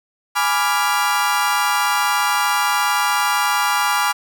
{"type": "chord", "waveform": "35% pulse", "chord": "G# diminished seventh", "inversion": "none", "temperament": "equal", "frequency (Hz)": [830.6, 987.8, 1174.7, 1396.9], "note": ["G#5", "B5", "D6", "F6"], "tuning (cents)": [0, 0, 0, 0], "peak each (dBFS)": -20, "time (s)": [0.35, 4.13], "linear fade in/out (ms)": 20, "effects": []}